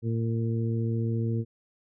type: harmonic tone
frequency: 114.3 Hz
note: A#2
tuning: 34 cents flat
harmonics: 1 / 2 / 3 / 4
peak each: -26 / -32 / -36 / -38 dBFS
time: 0.02-1.45 s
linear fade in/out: 50 ms
effects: none